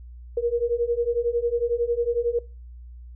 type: beating tone pair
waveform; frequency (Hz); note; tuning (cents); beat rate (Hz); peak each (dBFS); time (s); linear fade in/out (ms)
sine; 467.9 / 478.9; A#4 / A#4; +6 / +47; 11; -24 / -24; 0.37-2.39; 5
effects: noise-tail reverb RT60 0.3 s tail -21 dB re dry + added 60 Hz sine -39 dBFS peak until 3.15 s